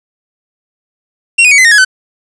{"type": "tone with pitch steps", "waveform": "45% pulse", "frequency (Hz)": [2739, 2483, 2251, 2040, 1849.3, 1676.3, 1519.6], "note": ["F7", "D#7", "C#7", "C7", "A#6", "G#6", "F#6"], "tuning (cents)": [-34, -4, 26, -44, -14, 16, 46], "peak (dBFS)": -3, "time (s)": [1.38, 1.849], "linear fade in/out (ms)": 10, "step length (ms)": 67, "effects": ["resampled to 22050 Hz", "7-bit"]}